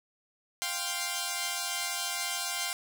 5% pulse chord, F suspended second, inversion none, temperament equal, 698.5 / 784 / 1046.5 Hz, F5 / G5 / C6, 0 / 0 / 0 cents, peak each -24 dBFS, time 0.62-2.73 s, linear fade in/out 0 ms, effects none

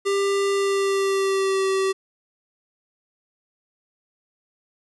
square tone with pitch glide, 396.9 to 384.7 Hz, G4 to G4, +22 to -33 cents, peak -20 dBFS, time 0.05-1.93 s, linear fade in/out 20 ms, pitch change -55 cents, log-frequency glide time 0.53-1.68 s, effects resampled to 24000 Hz + 9-bit

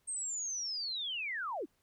sine linear sweep, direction down, 8540 to 236.7 Hz, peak -35 dBFS, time 0.07-1.66 s, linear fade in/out 20 ms, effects pink hiss -75 dBFS RMS until 1.82 s

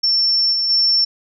sine tone with level steps, 5410 Hz, E8, 44 cents sharp, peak -13 / -16 / -12 dBFS, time 0.03-1.05 s, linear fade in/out 10 ms, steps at 0.52 / 0.69 s, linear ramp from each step 20 ms, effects none

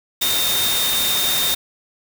sine tone in noise, 3667 Hz, A#7, 29 cents flat, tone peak -20 dBFS, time 0.21-1.55 s, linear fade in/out 10 ms, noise white, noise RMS -21 dBFS, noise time 0.21-1.55 s, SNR -2 dB, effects none

